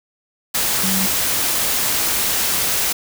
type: tone in noise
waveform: sine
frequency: 190.7 Hz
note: G3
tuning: 47 cents flat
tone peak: -21 dBFS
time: 0.83-1.07 s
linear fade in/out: 10 ms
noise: white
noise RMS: -19 dBFS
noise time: 0.54-2.93 s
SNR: -5 dB
effects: none

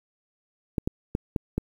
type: clicks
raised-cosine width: 3 ms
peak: -12 dBFS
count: 5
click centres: 0.782 / 0.875 / 1.151 / 1.362 / 1.58 s
effects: 8-bit

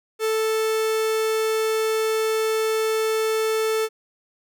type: tone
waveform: 45% pulse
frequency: 440 Hz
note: A4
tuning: in tune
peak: -20 dBFS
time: 0.19-3.89 s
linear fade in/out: 50 ms
effects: none

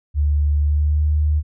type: tone with pitch glide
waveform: sine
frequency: 73.42 to 75.53 Hz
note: D2 to D2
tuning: 0 to +49 cents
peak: -14 dBFS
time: 0.14-1.43 s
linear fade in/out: 50 ms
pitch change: +49 cents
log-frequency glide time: 0.6-1.03 s
effects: none

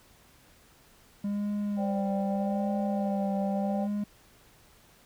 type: tone with vibrato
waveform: triangle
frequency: 201.7 Hz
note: G3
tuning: 50 cents sharp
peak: -26 dBFS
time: 1.24-4.04 s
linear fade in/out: 5 ms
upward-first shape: sine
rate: 0.82 Hz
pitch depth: 40 cents each way
type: chord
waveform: sine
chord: C suspended second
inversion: none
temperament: equal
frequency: 523.3 / 587.3 / 784 Hz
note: C5 / D5 / G5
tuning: 0 / 0 / 0 cents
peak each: -39 / -34 / -35 dBFS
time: 1.76-3.88 s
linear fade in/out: 50 ms
effects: pink hiss -59 dBFS RMS until 5.05 s

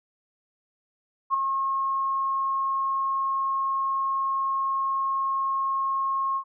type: tone with ADSR envelope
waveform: sine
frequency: 1081 Hz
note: C#6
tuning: 44 cents flat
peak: -17 dBFS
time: 1.3-6.44 s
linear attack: 42 ms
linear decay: 4 ms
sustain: -6 dB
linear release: 78 ms
effects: none

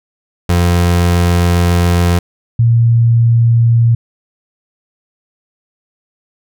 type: tone pair in turn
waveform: 30% pulse / sine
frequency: 87.31 / 116.54 Hz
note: F2 / A#2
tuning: 0 / 0 cents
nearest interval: perfect fourth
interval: 500 cents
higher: second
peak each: -6 dBFS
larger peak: neither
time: 0.49-2.19 / 2.59-3.95 s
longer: first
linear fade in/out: 5 ms
effects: none

